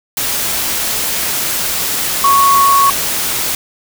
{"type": "tone in noise", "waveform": "sine", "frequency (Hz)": 1108.7, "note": "C#6", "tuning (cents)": 0, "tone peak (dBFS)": -7, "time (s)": [2.24, 2.9], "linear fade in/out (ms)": 2, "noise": "white", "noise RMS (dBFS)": -17, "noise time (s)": [0.17, 3.55], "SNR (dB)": 7, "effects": []}